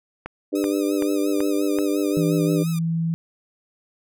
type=click train; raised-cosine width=0.5 ms; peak=-16 dBFS; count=5; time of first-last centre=0.26-1.787 s; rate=2.62 Hz
type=harmonic tone; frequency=99.5 Hz; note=G2; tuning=26 cents sharp; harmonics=3 / 4 / 5 / 6; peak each=-21 / -25 / -28 / -32 dBFS; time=0.52-2.64 s; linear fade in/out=20 ms
type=tone with vibrato; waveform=5% pulse; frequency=1244.5 Hz; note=D#6; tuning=in tune; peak=-24 dBFS; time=0.55-2.79 s; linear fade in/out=5 ms; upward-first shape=sine; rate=5.7 Hz; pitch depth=80 cents each way
type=tone; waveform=sine; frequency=164.81 Hz; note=E3; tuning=in tune; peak=-20 dBFS; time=2.17-3.14 s; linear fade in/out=0 ms
effects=none